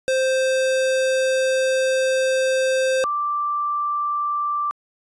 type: tone pair in turn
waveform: square / sine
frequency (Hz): 523.3 / 1174.8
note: C5 / D6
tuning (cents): 0 / 0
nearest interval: octave + major second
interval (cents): 1400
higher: second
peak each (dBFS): -18 / -20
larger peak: first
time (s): 0.08-3.04 / 3.04-4.71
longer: first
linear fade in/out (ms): 0
effects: resampled to 22050 Hz